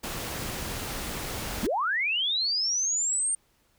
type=noise; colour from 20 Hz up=pink; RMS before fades=-34 dBFS; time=0.03-1.67 s; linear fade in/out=10 ms
type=linear sweep; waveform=sine; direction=up; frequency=176.4 to 8870 Hz; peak=-24 dBFS; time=1.63-3.35 s; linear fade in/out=2 ms
effects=pink hiss -67 dBFS RMS until 3.78 s